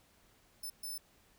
5% pulse tone bursts at uneven times, 5280 Hz, E8, 2 cents sharp, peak -34 dBFS, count 2, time 0.63-0.7 / 0.83-0.98 s, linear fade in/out 5 ms, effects pink hiss -67 dBFS RMS until 1.38 s

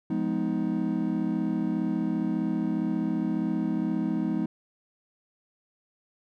triangle chord, F half-diminished seventh, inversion none, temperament just, 174.61 / 209.5 / 251.4 / 314.3 Hz, F3 / Ab3 / Cb4 / Eb4, 0 / +15 / +31 / +18 cents, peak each -30 / -28 / -29 / -28 dBFS, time 0.1-4.46 s, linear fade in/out 5 ms, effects none

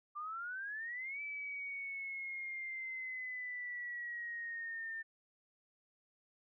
sine exponential two-way sweep, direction up then down, 1174.7 to 2314 to 1795 Hz, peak -40 dBFS, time 0.15-5.03 s, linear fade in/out 20 ms, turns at 1.21 s, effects none

